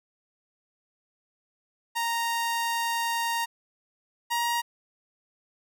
sawtooth tone pair in turn, 930 / 943.5 Hz, A#5 / A#5, -4 / +21 cents, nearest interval unison, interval 25 cents, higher second, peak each -22 / -21 dBFS, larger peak second, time 1.95-3.46 / 4.3-4.62 s, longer first, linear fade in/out 20 ms, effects none

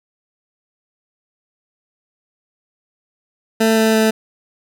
20% pulse tone with pitch steps, 222.5 / 221.1 / 219.7 Hz, A3 / A3 / A3, +20 / +9 / -2 cents, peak -7 dBFS, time 3.6-4.11 s, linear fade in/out 10 ms, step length 170 ms, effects none

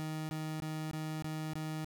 30% pulse tone bursts, 156.2 Hz, D#3, 7 cents sharp, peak -34 dBFS, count 6, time 0-1.845 s, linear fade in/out 0 ms, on 290 ms, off 21 ms, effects none

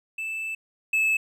triangle tone pair in turn, 2637 / 2608 Hz, E7 / E7, 0 / -19 cents, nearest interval unison, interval 19 cents, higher first, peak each -27 / -18 dBFS, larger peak second, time 0.18-0.55 / 0.93-1.17 s, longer first, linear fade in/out 5 ms, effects none

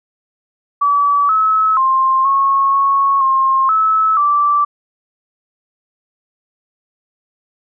sine tone with pitch steps, 1147 / 1293 / 1056 / 1095 / 1102 / 1066 / 1300 / 1166 Hz, D6 / E6 / C6 / C#6 / C#6 / C6 / E6 / D6, -41 / -34 / +16 / -22 / -11 / +32 / -24 / -13 cents, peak -10 dBFS, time 0.81-4.65 s, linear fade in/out 10 ms, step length 480 ms, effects none

